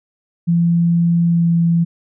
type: tone with pitch glide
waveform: sine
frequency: 170 to 168.53 Hz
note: F3 to E3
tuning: -46 to +39 cents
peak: -11 dBFS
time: 0.47-1.85 s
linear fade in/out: 20 ms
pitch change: -15 cents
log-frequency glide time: 1.27-1.48 s
effects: none